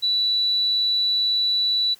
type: tone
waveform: sine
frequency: 3951 Hz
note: B7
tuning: in tune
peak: -18 dBFS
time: 0.02-1.95 s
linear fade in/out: 20 ms
effects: white hiss -53 dBFS RMS until 1.99 s